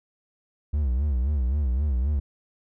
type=tone with vibrato; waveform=triangle; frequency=67.7 Hz; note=C#2; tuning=40 cents flat; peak=-19 dBFS; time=0.73-2.2 s; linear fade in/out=10 ms; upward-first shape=sine; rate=3.8 Hz; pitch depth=190 cents each way; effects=none